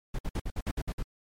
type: noise bursts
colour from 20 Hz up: brown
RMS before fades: -31 dBFS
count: 9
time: 0.14-1.028 s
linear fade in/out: 5 ms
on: 48 ms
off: 57 ms
effects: MP3 64 kbps